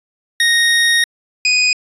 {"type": "tone pair in turn", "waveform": "25% pulse", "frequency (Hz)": [1864.7, 2489], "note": ["A#6", "D#7"], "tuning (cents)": [0, 0], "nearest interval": "perfect fourth", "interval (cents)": 500, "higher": "second", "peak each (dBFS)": -7, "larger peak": "neither", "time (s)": [[0.4, 1.04], [1.45, 1.73]], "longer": "first", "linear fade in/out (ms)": 2, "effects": ["resampled to 24000 Hz"]}